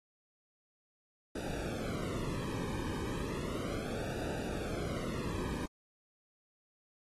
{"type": "noise with flanger", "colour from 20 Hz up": "brown", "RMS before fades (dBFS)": -38, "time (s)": [1.35, 5.66], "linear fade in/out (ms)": 5, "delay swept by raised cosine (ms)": [0.93, 1.48], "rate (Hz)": 0.34, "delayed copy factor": -0.9, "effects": ["AAC 32 kbps"]}